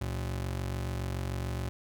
40% pulse ring-modulated tone, 92.5 Hz, F#2, in tune, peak -28 dBFS, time 0.01-1.69 s, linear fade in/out 0 ms, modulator 23.5 Hz, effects none

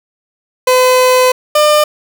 30% pulse tone pair in turn, 508 / 600.9 Hz, B4 / D5, +49 / +40 cents, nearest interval minor third, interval 291 cents, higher second, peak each -4 dBFS, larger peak neither, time 0.67-1.32 / 1.55-1.84 s, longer first, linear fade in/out 5 ms, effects none

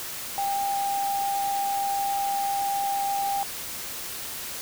sine tone in noise, 796 Hz, G5, 26 cents sharp, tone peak -24 dBFS, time 0.38-3.43 s, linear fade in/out 0 ms, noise white, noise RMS -35 dBFS, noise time 0-4.61 s, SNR +8 dB, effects none

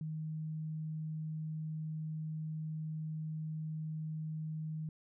sine tone, 156.5 Hz, D#3, 10 cents sharp, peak -37 dBFS, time 0.01-4.89 s, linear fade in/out 2 ms, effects none

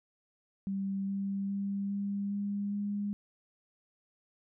sine tone with pitch steps, 195.3 / 197 / 198.71 / 200.4 / 202.2 / 203.9 Hz, G3 / G3 / G3 / G3 / G#3 / G#3, -6 / +9 / +24 / +38 / -46 / -32 cents, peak -31 dBFS, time 0.67-3.13 s, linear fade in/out 0 ms, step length 410 ms, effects none

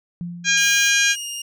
sine tone with exponential decay, 173.5 Hz, F3, 11 cents flat, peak -24 dBFS, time 0.21-1.04 s, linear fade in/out 0 ms, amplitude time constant 180 ms
harmonic tone, 810 Hz, G#5, 43 cents flat, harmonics 2 / 3 / 4 / 5 / 6 / 7 / 8 / 9, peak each -19 / -21 / -23 / -28 / -32 / -25 / -22 / -34 dBFS, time 0.44-1.16 s, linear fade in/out 50 ms
20% pulse tone with pitch glide, 2913 to 2828 Hz, F#7 to F7, -28 to +21 cents, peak -22 dBFS, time 0.57-1.42 s, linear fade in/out 5 ms, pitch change -51 cents, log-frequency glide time 0.96-1.29 s
blue noise, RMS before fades -35 dBFS, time 0.58-0.92 s, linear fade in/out 50 ms
effects none

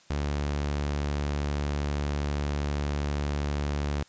sawtooth tone, 72.5 Hz, D2, 22 cents flat, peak -23 dBFS, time 0.1-4.03 s, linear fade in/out 5 ms, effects white hiss -58 dBFS RMS until 4.08 s + resampled to 16000 Hz

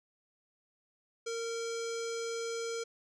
square tone with low-pass filter, 460.6 Hz, A#4, 21 cents flat, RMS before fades -37 dBFS, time 1.26-2.84 s, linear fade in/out 10 ms, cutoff 6500 Hz, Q 3.6, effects none

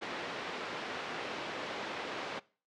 pink band-pass noise, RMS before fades -40 dBFS, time 0.01-2.4 s, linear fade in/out 20 ms, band 330 to 3500 Hz, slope 12 dB/octave, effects noise-tail reverb RT60 0.4 s tail -22 dB re dry + low-pass 6000 Hz 12 dB/octave

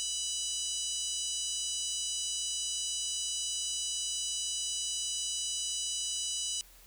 harmonic tone with a mistuned harmonic, 987.8 Hz, B5, in tune, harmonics 3 / 4 / 5 / 6 / 7 / 8 / 9, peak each -38 / -42 / -43 / -39 / -41 / -41 / -40 dBFS, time 0-6.61 s, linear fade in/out 0 ms, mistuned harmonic 7, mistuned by -46 cents, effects added 41 Hz sine -58 dBFS peak until 6.86 s + white hiss -58 dBFS RMS until 6.86 s

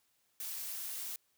blue noise with amplitude modulation, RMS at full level -40 dBFS, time 0.4-1.16 s, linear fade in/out 2 ms, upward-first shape sine, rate 251 Hz, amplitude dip 25%, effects white hiss -75 dBFS RMS until 1.37 s

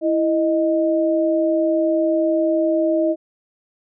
sine tone pair together, 329.6 / 621.8 Hz, E4 / D#5, 0 / -1 cents, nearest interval major seventh, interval 1099 cents, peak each -18 dBFS, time 0.01-3.16 s, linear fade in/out 50 ms, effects none

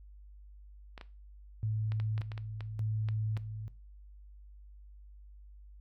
clicks, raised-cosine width 0.3 ms, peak -29 dBFS, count 11, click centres 0.978 / 1.012 / 1.92 / 2 / 2.179 / 2.217 / 2.318 / 2.378 / 2.607 / 3.087 / 3.368 s
sine tone with tremolo, 108.5 Hz, A2, 24 cents flat, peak -30 dBFS, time 1.63-3.68 s, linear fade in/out 0 ms, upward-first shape square, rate 0.86 Hz, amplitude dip 60%
effects noise-tail reverb RT60 0.3 s tail -17 dB re dry + added 50 Hz sine -50 dBFS peak until 5.8 s

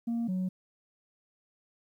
sine tone pair in turn, 233.2 / 185.09 Hz, A#3 / F#3, +1 / +1 cents, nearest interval major third, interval 400 cents, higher first, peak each -26 dBFS, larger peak neither, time 0.07-0.28 / 0.28-0.49 s, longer neither, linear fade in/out 10 ms, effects tanh soft clip ceiling -27 dBFS + 11-bit

